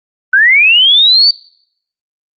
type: linear sweep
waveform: sine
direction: up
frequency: 1485 to 4629 Hz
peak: -4 dBFS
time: 0.33-1.31 s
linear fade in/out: 5 ms
effects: noise-tail reverb RT60 0.7 s tail -24 dB re dry + Opus 32 kbps